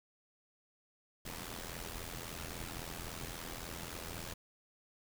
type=noise with amplitude modulation; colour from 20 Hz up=pink; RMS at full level=-41 dBFS; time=1.25-4.34 s; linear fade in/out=10 ms; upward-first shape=sine; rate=83.7 Hz; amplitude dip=75%; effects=none